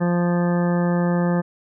harmonic tone, 174.61 Hz, F3, in tune, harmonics 1 / 2 / 3 / 4 / 5 / 6 / 7 / 9 / 10, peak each -18 / -27 / -26 / -34 / -32 / -38 / -35 / -38 / -37 dBFS, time 0-1.42 s, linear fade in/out 20 ms, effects none

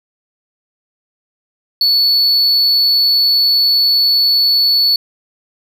triangle tone, 4435 Hz, C#8, in tune, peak -8 dBFS, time 1.81-4.96 s, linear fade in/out 2 ms, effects none

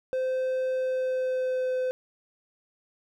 triangle tone with pitch glide, 517 to 510.8 Hz, C5 to C5, -21 to -42 cents, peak -23 dBFS, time 0.13-1.91 s, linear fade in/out 0 ms, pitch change -21 cents, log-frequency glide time 0.72-1.79 s, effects none

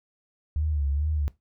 sine tone with vibrato, 73.42 Hz, D2, in tune, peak -23 dBFS, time 0.56-1.28 s, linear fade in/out 0 ms, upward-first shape sine, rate 2.3 Hz, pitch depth 94 cents each way, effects noise-tail reverb RT60 0.2 s tail -19 dB re dry

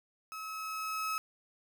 35% pulse tone with level ramp, 1287 Hz, E6, 42 cents flat, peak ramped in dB -39 to -30 dBFS, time 0.32-1.18 s, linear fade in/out 0 ms, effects none

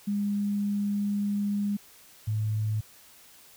sine tone pair in turn, 203.6 / 107.85 Hz, G#3 / A2, -34 / -34 cents, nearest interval major seventh, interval 1100 cents, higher first, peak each -25 dBFS, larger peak neither, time 0.07-1.77 / 2.27-2.81 s, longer first, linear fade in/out 10 ms, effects white hiss -54 dBFS RMS until 3.56 s

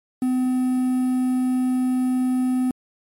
triangle tone with quantisation, 254.3 Hz, C4, 49 cents flat, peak -16 dBFS, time 0.22-2.71 s, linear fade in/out 2 ms, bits 7, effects MP3 64 kbps

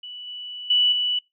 sine tone with level steps, 2960 Hz, F#7, in tune, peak -34 / -32 / -15 / -20 dBFS, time 0.03-1.19 s, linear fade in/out 5 ms, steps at 0.27 / 0.7 / 0.92 s, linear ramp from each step 5 ms, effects noise-tail reverb RT60 0.2 s tail -24 dB re dry

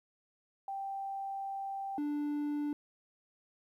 sine / triangle tone pair in turn, 784 / 293.7 Hz, G5 / D4, 0 / 0 cents, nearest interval octave + perfect fourth, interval 1700 cents, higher first, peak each -36 / -30 dBFS, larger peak second, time 0.68-1.98 / 1.98-2.73 s, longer first, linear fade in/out 2 ms, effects 12-bit

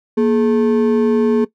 triangle ring-modulated tone, 329.6 Hz, E4, in tune, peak -6 dBFS, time 0.17-1.45 s, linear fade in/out 10 ms, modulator 94.4 Hz, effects noise-tail reverb RT60 0.1 s tail -17 dB re dry

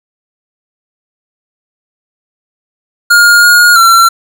square tone with pitch steps, 1420 / 1432 / 1358 Hz, F6 / F6 / F6, +28 / +43 / -49 cents, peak -3 dBFS, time 3.1-4.09 s, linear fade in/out 10 ms, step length 330 ms, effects none

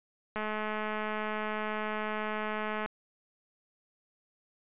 click train, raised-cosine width 0.5 ms, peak -20 dBFS, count 536, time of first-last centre 0.36-2.86 s, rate 214 Hz, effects resampled to 8000 Hz

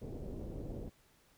pink low-pass noise, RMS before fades -43 dBFS, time 0.01-0.9 s, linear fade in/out 20 ms, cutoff 530 Hz, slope 24 dB/octave, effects pink hiss -68 dBFS RMS until 1.37 s

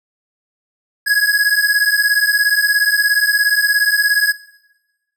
square beating tone pair, 1661.2 / 1678.2 Hz, G#6 / G#6, 0 / +18 cents, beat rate 17 Hz, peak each -15 dBFS, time 1.06-4.33 s, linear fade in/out 20 ms, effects noise-tail reverb RT60 1.0 s tail -19 dB re dry

